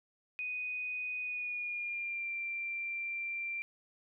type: tone with pitch glide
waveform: sine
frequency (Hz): 2489 to 2362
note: D#7 to D7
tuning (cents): 0 to +9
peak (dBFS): -35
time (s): 0.39-3.62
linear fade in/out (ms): 0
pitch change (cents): -91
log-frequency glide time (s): 1.21-2.31
effects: none